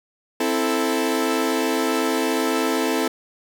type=chord; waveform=sawtooth; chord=A minor; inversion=first; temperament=equal; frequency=261.6 / 329.6 / 440 Hz; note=C4 / E4 / A4; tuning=0 / 0 / 0 cents; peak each=-20 dBFS; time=0.4-3.08 s; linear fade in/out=5 ms; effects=none